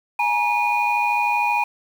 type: tone cluster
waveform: sine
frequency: 836 / 949 / 2454 Hz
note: G#5 / A#5 / D#7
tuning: +11 / +31 / -25 cents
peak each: -21 dBFS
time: 0.19-1.64 s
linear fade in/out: 5 ms
effects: tanh soft clip ceiling -10 dBFS + 7-bit